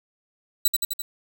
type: tone with echo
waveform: 10% pulse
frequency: 3951 Hz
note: B7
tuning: in tune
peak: -8 dBFS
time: 0.65-0.68 s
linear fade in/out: 5 ms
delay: 85 ms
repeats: 4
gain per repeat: -3 dB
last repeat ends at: 1.02 s
effects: none